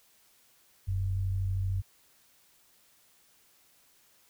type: tone pair together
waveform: sine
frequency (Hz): 42.38 / 95.2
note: E1 / F#2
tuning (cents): +49 / +50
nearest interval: octave + major second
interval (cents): 1401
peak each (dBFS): -35 / -28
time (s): 0.87-1.82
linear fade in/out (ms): 20
effects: white hiss -64 dBFS RMS until 4.29 s